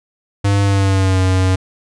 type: tone with pitch glide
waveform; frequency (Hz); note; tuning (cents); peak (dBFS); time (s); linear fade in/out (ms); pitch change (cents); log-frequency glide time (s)
square; 100.1 to 93.4; G2 to F#2; +37 to +17; -12; 0.44-1.56; 10; -120; 0.62-1.2
effects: resampled to 22050 Hz